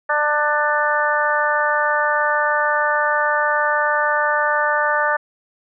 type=harmonic tone with a mistuned harmonic; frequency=297.8 Hz; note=D4; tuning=24 cents sharp; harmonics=2 / 3 / 4 / 5 / 6; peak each=-22 / -22 / -22 / -22 / -22 dBFS; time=0.09-5.17 s; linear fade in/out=10 ms; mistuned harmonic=6; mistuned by=-16 cents; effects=none